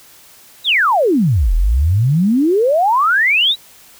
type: exponential two-way sweep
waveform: sine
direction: down then up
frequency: 4000 to 38.44 to 4000 Hz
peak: -10 dBFS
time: 0.64-3.56 s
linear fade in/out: 50 ms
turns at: 1.54 s
effects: white hiss -44 dBFS RMS until 3.99 s